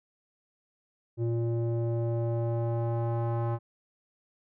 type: tone with low-pass filter sweep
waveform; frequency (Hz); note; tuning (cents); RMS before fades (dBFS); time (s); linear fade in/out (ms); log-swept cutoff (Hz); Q
square; 116.54; A#2; 0; -29; 1.17-3.59; 50; 390 to 980; 2
effects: none